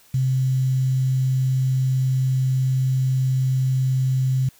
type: tone with quantisation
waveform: sine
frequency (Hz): 130.81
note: C3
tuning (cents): 0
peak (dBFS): -17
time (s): 0.14-4.49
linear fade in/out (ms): 5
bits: 7
effects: white hiss -54 dBFS RMS until 4.59 s